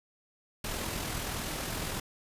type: noise with amplitude modulation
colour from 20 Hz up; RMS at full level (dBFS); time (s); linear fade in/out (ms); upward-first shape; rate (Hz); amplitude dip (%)
pink; -34; 0.64-2; 5; sine; 41.5; 30
effects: resampled to 32000 Hz